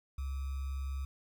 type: tone with sample-and-hold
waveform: sine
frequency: 67.8 Hz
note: C#2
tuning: 38 cents flat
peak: -34 dBFS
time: 0.18-1.05 s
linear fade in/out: 5 ms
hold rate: 1225 Hz
effects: none